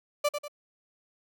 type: tone with echo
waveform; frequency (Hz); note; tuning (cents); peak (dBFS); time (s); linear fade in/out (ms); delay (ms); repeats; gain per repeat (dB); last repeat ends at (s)
35% pulse; 587.3; D5; 0; -21; 0.24-0.29; 10; 96; 2; -7; 0.482
effects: none